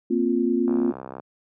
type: chord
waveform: sine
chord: Bb suspended second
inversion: none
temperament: just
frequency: 233.1 / 262.2 / 349.6 Hz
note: Bb3 / C4 / F4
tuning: 0 / +4 / +2 cents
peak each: -23 dBFS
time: 0.1-0.92 s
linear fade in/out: 10 ms
type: click train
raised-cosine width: 1 ms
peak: -21 dBFS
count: 35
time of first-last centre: 0.68-1.198 s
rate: 65.6 Hz
effects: high-pass 150 Hz 12 dB/octave